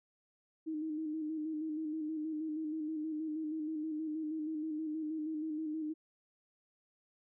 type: tone with vibrato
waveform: sine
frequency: 311.1 Hz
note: D#4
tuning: in tune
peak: -35 dBFS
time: 0.66-5.94 s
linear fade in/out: 20 ms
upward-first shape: square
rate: 6.3 Hz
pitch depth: 37 cents each way
effects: none